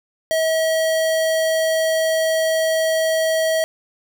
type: tone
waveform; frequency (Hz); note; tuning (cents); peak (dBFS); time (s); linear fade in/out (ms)
square; 642; E5; -46; -17; 0.31-3.64; 0
effects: none